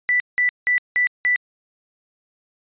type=tone bursts; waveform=sine; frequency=1975.5 Hz; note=B6; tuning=in tune; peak=-15 dBFS; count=5; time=0.09-1.36 s; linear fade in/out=0 ms; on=110 ms; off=180 ms; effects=resampled to 8000 Hz